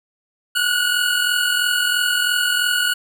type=tone pair together; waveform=25% pulse; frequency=1437 / 1480 Hz; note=F6 / F#6; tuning=+49 / 0 cents; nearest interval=minor second; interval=51 cents; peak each=-16 dBFS; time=0.55-2.94 s; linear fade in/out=10 ms; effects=none